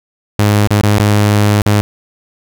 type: tone with dropouts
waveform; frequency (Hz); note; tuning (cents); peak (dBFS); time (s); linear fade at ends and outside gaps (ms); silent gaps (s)
sawtooth; 103.83; G#2; 0; -4; 0.39-1.81; 0; 0.673-0.706 / 0.812-0.834 / 0.983-0.998 / 1.618-1.661
effects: none